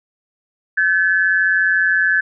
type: tone pair together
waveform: sine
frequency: 1533.3 / 1714 Hz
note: G6 / A6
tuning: -39 / -46 cents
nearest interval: major second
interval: 193 cents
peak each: -16 / -15 dBFS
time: 0.77-2.21 s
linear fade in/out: 10 ms
effects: none